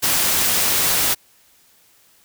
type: noise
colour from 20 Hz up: white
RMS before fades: -18 dBFS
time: 0.02-1.15 s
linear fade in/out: 20 ms
effects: white hiss -55 dBFS RMS until 2.24 s